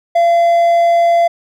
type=tone; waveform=triangle; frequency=683 Hz; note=F5; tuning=39 cents flat; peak=-6 dBFS; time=0.15-1.28 s; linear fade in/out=10 ms; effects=none